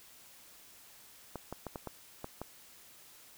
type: clicks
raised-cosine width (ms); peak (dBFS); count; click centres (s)
1; -25; 7; 1.357 / 1.526 / 1.667 / 1.758 / 1.873 / 2.244 / 2.416
effects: white hiss -57 dBFS RMS until 3.37 s